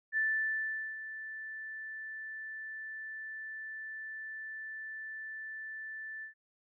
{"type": "tone with ADSR envelope", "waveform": "sine", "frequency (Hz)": 1760, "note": "A6", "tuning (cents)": 0, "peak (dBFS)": -27, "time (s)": [0.12, 6.34], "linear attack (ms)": 52, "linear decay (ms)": 790, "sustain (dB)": -13, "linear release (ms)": 110, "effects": []}